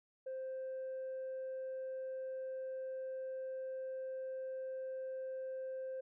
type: tone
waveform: sine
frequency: 523.3 Hz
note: C5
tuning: in tune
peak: -38 dBFS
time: 0.26-6.01 s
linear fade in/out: 10 ms
effects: tanh soft clip ceiling -38 dBFS

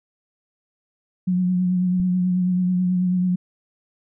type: tone with vibrato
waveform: sine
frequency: 181.5 Hz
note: F#3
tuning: 33 cents flat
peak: -17 dBFS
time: 1.27-3.36 s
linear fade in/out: 10 ms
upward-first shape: triangle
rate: 9.2 Hz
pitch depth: 33 cents each way
type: click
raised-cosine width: 5 ms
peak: -19 dBFS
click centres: 2 s
effects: none

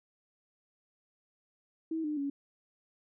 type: tone with pitch steps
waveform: sine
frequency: 322.5 / 300.9 / 280.8 Hz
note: E4 / D4 / C#4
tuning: -38 / +42 / +22 cents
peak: -31 dBFS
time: 1.91-2.3 s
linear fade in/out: 5 ms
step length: 130 ms
effects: none

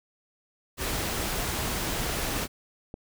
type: noise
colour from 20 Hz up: pink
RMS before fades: -30 dBFS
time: 0.77-2.48 s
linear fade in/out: 50 ms
type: clicks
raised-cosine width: 2 ms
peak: -24 dBFS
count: 7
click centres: 1.677 / 1.718 / 2.066 / 2.189 / 2.378 / 2.454 / 2.941 s
effects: none

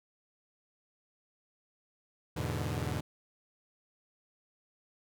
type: chord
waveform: sawtooth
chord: E dominant seventh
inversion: none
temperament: equal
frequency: 82.41 / 103.83 / 123.47 / 146.83 Hz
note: E2 / G#2 / B2 / D3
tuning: 0 / 0 / 0 / 0 cents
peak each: -34 dBFS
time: 2.36-3.01 s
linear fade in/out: 10 ms
effects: none

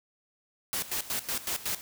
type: noise with tremolo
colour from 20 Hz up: white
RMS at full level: -31 dBFS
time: 0.73-1.81 s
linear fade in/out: 0 ms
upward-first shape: square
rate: 5.4 Hz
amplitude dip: 80%
effects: none

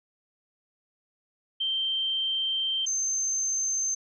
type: tone pair in turn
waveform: sine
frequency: 3136 / 6272 Hz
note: G7 / G8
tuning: 0 / 0 cents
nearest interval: octave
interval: 1200 cents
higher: second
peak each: -25 dBFS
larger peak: neither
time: 1.6-2.86 / 2.86-3.95 s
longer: first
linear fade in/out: 10 ms
effects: none

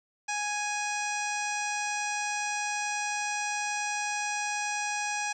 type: harmonic tone with a mistuned harmonic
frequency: 830.6 Hz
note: G#5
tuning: in tune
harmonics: 1 / 2 / 3 / 4 / 5 / 6 / 7 / 8 / 9 / 10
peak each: -33 / -36 / -35 / -47 / -46 / -45 / -38 / -46 / -42 / -49 dBFS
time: 0.28-5.33 s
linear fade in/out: 10 ms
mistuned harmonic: 8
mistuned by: -20 cents
effects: 11-bit

